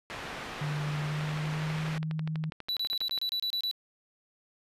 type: low-pass noise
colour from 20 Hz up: white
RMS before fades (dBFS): -40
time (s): 0.1-1.98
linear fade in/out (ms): 0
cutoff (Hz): 2200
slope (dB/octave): 12
type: tone with pitch glide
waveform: sine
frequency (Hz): 148.9 to 157.3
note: D3 to D#3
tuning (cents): +24 to +19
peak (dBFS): -30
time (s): 0.61-2.5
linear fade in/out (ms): 5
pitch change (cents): +95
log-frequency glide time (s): 0.92-1.91
type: click train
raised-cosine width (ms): 0.3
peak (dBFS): -24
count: 25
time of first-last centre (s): 1.21-3.177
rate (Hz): 12.2
type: tone bursts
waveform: triangle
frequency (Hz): 3951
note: B7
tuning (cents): 0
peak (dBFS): -27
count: 10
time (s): 2.69-3.712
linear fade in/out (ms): 0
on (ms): 77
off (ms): 28
effects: resampled to 32000 Hz